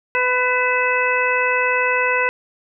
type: harmonic tone with a mistuned harmonic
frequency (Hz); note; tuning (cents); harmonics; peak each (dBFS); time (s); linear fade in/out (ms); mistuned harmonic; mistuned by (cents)
500; B4; +21; 1 / 2 / 3 / 4 / 5; -22 / -22 / -22 / -22 / -22; 0.15-2.29; 0; 5; +62
effects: none